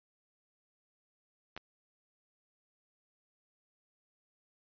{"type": "clicks", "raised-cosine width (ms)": 0.3, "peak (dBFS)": -27, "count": 2, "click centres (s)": [1.565, 1.576], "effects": ["resampled to 11025 Hz"]}